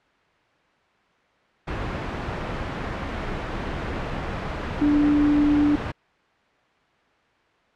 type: tone in noise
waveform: sine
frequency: 293.7 Hz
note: D4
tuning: in tune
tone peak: -16 dBFS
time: 4.81-5.76 s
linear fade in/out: 10 ms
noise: pink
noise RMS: -28 dBFS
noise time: 1.67-5.92 s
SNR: +9 dB
effects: white hiss -60 dBFS RMS until 7.75 s + low-pass 2000 Hz 12 dB/octave